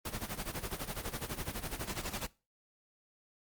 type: noise with tremolo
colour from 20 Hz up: pink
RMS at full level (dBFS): -36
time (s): 0.05-2.27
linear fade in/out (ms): 5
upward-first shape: sine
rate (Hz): 12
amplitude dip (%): 80
effects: noise-tail reverb RT60 0.3 s tail -21 dB re dry + Opus 24 kbps